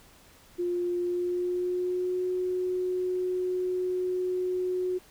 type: tone with pitch glide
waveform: sine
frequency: 352.5 to 365.6 Hz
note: F4 to F#4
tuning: +16 to -21 cents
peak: -26 dBFS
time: 0.58-4.99 s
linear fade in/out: 20 ms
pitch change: +63 cents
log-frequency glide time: 0.99-2.25 s
effects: pink hiss -56 dBFS RMS until 5.1 s